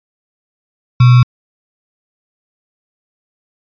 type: tone with sample-and-hold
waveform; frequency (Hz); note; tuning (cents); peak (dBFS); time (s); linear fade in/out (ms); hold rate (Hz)
sine; 123.8; B2; +5; -3; 1-1.23; 5; 1225
effects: resampled to 11025 Hz